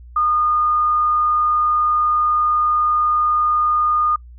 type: tone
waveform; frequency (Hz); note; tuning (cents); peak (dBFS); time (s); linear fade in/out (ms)
sine; 1222; D#6; -32; -14; 0.16-4.16; 5
effects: noise-tail reverb RT60 0.1 s tail -24 dB re dry + added 60 Hz sine -37 dBFS peak until 4.38 s